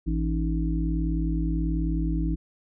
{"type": "harmonic tone with a mistuned harmonic", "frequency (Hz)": 55, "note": "A1", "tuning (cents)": 0, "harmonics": [1, 3, 5, 6], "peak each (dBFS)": [-25, -29, -34, -31], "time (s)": [0.06, 2.36], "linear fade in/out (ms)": 20, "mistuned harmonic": 6, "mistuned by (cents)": -88, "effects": []}